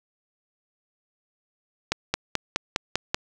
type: accelerating click train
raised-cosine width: 0.2 ms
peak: -5 dBFS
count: 7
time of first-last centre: 1.92-3.145 s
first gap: 220 ms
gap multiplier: 0.97
effects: none